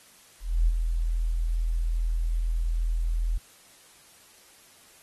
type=tone with ADSR envelope; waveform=sine; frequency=41.2 Hz; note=E1; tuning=in tune; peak=-17 dBFS; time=0.4-3.38 s; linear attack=270 ms; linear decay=40 ms; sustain=-6 dB; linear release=8 ms; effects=white hiss -55 dBFS RMS until 5.02 s + AAC 32 kbps